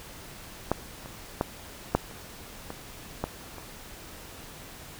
clicks, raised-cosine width 1 ms, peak -9 / -26 / -10 / -6 / -30 / -22 / -13 / -26 dBFS, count 8, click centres 0.716 / 1.059 / 1.411 / 1.95 / 2.112 / 2.704 / 3.24 / 3.583 s, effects pink hiss -45 dBFS RMS until 4.99 s

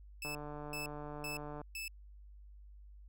sawtooth tone bursts, 2622 Hz, E7, 10 cents flat, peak -37 dBFS, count 4, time 0.22-1.88 s, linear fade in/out 2 ms, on 130 ms, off 380 ms
click train, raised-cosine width 1 ms, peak -32 dBFS, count 203, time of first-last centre 0.25-1.615 s, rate 148 Hz
effects added 50 Hz sine -52 dBFS peak until 3.08 s

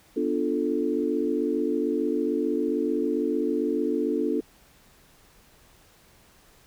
sine chord, B half-diminished seventh, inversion none, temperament equal, 246.9 / 293.7 / 349.2 / 440 Hz, B3 / D4 / F4 / A4, 0 / 0 / 0 / 0 cents, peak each -30 / -27 / -29 / -28 dBFS, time 0.16-4.41 s, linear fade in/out 10 ms, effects pink hiss -57 dBFS RMS until 6.66 s

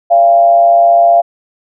sine tone with frequency modulation, 687 Hz, F5, 29 cents flat, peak -4 dBFS, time 0.1-1.22 s, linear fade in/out 20 ms, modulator 115 Hz, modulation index 0.45, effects none

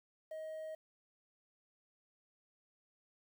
triangle tone with quantisation, 630 Hz, D#5, 21 cents sharp, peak -40 dBFS, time 0.31-0.75 s, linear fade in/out 5 ms, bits 11, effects none

